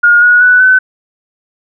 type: tone with pitch steps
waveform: sine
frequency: 1427 / 1455.3 / 1484.2 / 1513.6 Hz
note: F6 / F#6 / F#6 / F#6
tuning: +37 / -29 / +5 / +39 cents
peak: -3 dBFS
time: 0.03-0.79 s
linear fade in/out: 10 ms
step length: 190 ms
effects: none